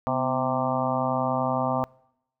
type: harmonic tone with a mistuned harmonic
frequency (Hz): 130.5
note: C3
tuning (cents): -4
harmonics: 1 / 2 / 4 / 5 / 6 / 7 / 8 / 9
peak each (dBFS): -32 / -30 / -32 / -29 / -30 / -31 / -34 / -32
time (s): 0.07-1.84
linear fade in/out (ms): 0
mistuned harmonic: 2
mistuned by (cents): -72
effects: noise-tail reverb RT60 0.8 s tail -25 dB re dry